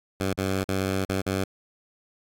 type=tone with dropouts; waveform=10% pulse; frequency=95.6 Hz; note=G2; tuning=43 cents flat; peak=-16 dBFS; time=0.2-1.44 s; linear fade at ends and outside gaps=5 ms; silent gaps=0.334-0.377 / 0.641-0.687 / 1.05-1.091 / 1.217-1.264 s; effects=AAC 48 kbps